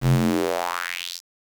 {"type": "tone with high-pass filter sweep", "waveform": "square", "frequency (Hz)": 43.65, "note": "F1", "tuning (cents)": 0, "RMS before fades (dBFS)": -23, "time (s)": [0.01, 1.21], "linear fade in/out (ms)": 50, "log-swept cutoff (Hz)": [91, 5600], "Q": 3.3, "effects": ["7-bit"]}